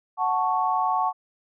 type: chord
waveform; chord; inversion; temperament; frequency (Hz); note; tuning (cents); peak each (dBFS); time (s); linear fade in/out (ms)
sine; F# minor; none; equal; 740 / 880 / 1108.7; F#5 / A5 / C#6; 0 / 0 / 0; -25; 0.17-1.13; 50
effects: none